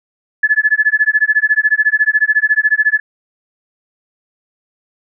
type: tone with tremolo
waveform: sine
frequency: 1720 Hz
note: A6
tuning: 40 cents flat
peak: -6 dBFS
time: 0.43-3 s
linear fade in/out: 5 ms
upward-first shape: sine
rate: 14 Hz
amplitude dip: 100%
effects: none